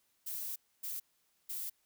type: noise bursts at uneven times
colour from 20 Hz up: violet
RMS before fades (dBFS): -40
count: 3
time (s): 0.26-0.56 / 0.83-1 / 1.49-1.7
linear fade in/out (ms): 10
effects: white hiss -75 dBFS RMS until 1.85 s